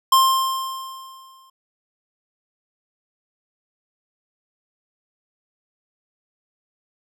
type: tone with exponential decay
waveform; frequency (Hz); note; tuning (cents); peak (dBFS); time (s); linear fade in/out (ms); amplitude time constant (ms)
square; 1056; C6; +16; -11; 0.12-1.5; 5; 300
effects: none